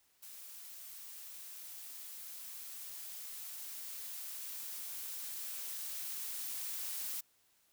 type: noise with level ramp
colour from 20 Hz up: blue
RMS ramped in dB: -51 to -40 dBFS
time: 0.22-7.21 s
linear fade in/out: 10 ms
effects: white hiss -72 dBFS RMS until 7.72 s